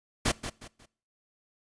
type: noise with echo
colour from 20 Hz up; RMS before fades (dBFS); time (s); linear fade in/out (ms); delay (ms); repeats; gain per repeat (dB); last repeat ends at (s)
pink; -25; 0.25-0.32; 10; 180; 3; -10; 0.86
effects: noise-tail reverb RT60 0.5 s tail -22 dB re dry + resampled to 22050 Hz